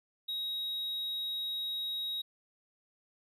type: tone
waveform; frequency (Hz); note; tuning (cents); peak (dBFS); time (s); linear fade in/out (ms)
triangle; 3800; A#7; +33; -32; 0.28-2.22; 10
effects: none